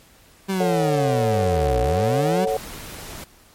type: linear two-way sweep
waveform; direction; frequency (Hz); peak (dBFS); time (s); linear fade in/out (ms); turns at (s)
30% pulse; down then up; 196 to 57.6 to 196; -18; 0.48-2.46; 20; 1.8
type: chord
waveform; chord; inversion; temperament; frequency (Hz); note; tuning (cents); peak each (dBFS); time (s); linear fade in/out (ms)
sine; F# minor; first; just; 444 / 555 / 740; A4 / C#5 / F#5; +16 / +2 / 0; -23 / -23 / -25; 0.6-2.57; 2
type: noise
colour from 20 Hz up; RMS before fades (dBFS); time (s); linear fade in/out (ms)
pink; -36; 2.47-3.24; 2
effects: pink hiss -52 dBFS RMS until 3.54 s + MP3 64 kbps